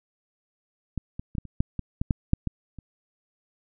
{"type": "clicks", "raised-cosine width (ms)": 5, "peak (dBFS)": [-16, -21, -22, -15, -29, -9, -17, -13, -9, -6, -14, -28], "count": 12, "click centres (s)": [0.977, 1.195, 1.352, 1.383, 1.453, 1.605, 1.793, 2.015, 2.108, 2.334, 2.473, 2.787], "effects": []}